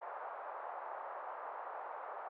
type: band-pass noise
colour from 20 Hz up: pink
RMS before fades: -45 dBFS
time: 0.01-2.29 s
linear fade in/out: 20 ms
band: 610 to 1200 Hz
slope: 24 dB/octave
effects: high-pass 400 Hz 12 dB/octave